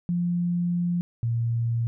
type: tone pair in turn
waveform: sine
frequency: 174.61 / 116.54 Hz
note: F3 / A#2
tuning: 0 / 0 cents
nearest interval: perfect fifth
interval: 700 cents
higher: first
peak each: -22 dBFS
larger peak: neither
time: 0.09-1.01 / 1.23-1.87 s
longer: first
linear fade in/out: 0 ms
effects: none